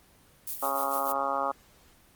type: noise with tremolo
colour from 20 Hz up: violet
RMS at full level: -33 dBFS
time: 0.47-1.12 s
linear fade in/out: 2 ms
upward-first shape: sine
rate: 6.7 Hz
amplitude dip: 65%
type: harmonic tone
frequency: 137.8 Hz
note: C#3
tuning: 10 cents flat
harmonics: 2 / 3 / 4 / 5 / 6 / 7 / 8 / 9 / 10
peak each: -42 / -44 / -34 / -36 / -32 / -37 / -33 / -32 / -41 dBFS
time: 0.62-1.52 s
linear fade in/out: 10 ms
effects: pink hiss -59 dBFS RMS until 2.15 s + Opus 24 kbps